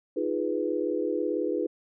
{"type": "chord", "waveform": "sine", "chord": "F half-diminished seventh", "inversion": "third", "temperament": "equal", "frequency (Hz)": [311.1, 349.2, 415.3, 493.9], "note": ["Eb4", "F4", "Ab4", "Cb5"], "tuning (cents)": [0, 0, 0, 0], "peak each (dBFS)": -31, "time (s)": [0.16, 1.67], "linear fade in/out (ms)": 10, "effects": []}